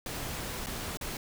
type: noise with dropouts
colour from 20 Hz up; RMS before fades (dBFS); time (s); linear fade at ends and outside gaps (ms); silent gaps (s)
pink; -37; 0.06-1.17; 2; 0.662-0.668 / 0.972-1.011
effects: none